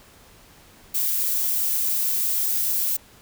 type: noise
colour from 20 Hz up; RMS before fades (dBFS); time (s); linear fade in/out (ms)
violet; -23; 0.94-2.97; 10
effects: pink hiss -51 dBFS RMS until 3.21 s